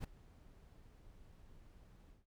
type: noise with ADSR envelope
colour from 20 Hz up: brown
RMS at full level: -38 dBFS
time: 0-2.26 s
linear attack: 41 ms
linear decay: 7 ms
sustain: -22 dB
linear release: 170 ms
effects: none